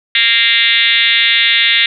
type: tone with frequency modulation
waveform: sine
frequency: 2794 Hz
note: F7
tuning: in tune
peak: -8 dBFS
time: 0.15-1.86 s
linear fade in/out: 2 ms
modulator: 235 Hz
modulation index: 4.3
effects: none